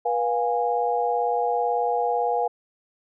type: tone cluster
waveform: sine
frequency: 485 / 706 / 824 Hz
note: B4 / F5 / G#5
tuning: -31 / +19 / -14 cents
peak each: -25 dBFS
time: 0.05-2.48 s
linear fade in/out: 10 ms
effects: none